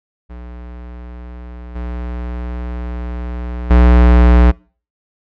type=tone with level steps; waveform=square; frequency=60.4 Hz; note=B1; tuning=38 cents flat; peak=-30 / -22 / -6 dBFS; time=0.29-4.52 s; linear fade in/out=20 ms; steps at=1.75 / 3.7 s; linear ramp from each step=10 ms; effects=noise-tail reverb RT60 0.4 s tail -25 dB re dry + low-pass 2000 Hz 12 dB/octave